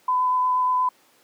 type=tone with vibrato; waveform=sine; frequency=1007 Hz; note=B5; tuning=33 cents sharp; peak=-18 dBFS; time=0.08-0.89 s; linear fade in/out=5 ms; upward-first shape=triangle; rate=8.4 Hz; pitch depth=11 cents each way; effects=pink hiss -58 dBFS RMS until 1.23 s + high-pass 300 Hz 12 dB/octave